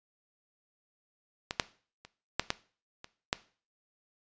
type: clicks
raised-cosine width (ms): 0.2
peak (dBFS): -15 / -7 / -30 / -8 / -10 / -26 / -9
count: 7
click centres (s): 1.509 / 1.598 / 2.05 / 2.396 / 2.504 / 3.044 / 3.329
effects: noise-tail reverb RT60 0.4 s tail -17 dB re dry + resampled to 16000 Hz